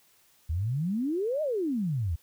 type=exponential two-way sweep; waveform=sine; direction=up then down; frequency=74.3 to 637 to 74.3 Hz; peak=-26 dBFS; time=0.49-2.16 s; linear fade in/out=10 ms; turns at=1.42 s; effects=white hiss -63 dBFS RMS until 2.22 s